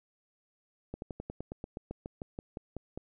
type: slowing click train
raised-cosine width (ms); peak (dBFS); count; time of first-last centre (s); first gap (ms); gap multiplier
2; -25; 16; 0.94-2.975; 81; 1.07
effects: none